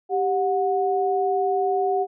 sine tone pair together, 392 / 731.1 Hz, G4 / F#5, 0 / -21 cents, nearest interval major seventh, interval 1079 cents, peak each -22 dBFS, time 0.09-2.07 s, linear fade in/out 50 ms, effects none

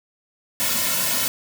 white noise with comb filter, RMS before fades -22 dBFS, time 0.6-1.28 s, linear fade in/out 0 ms, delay 2.5 ms, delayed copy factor -0.9, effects none

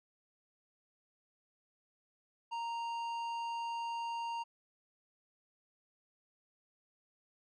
sine tone with tanh clipping, 930 Hz, A#5, 4 cents flat, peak -38 dBFS, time 2.51-4.44 s, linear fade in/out 20 ms, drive 11 dB, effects none

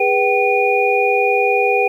sine tone cluster, 410 / 489.8 / 769 / 2445 Hz, G#4 / B4 / G5 / D#7, -22 / -14 / -33 / -31 cents, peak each -18 dBFS, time 0-1.88 s, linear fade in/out 5 ms, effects 8-bit

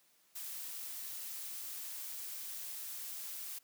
blue noise, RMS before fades -44 dBFS, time 0.35-3.59 s, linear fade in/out 10 ms, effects white hiss -70 dBFS RMS until 3.63 s + high-pass 150 Hz 12 dB/octave

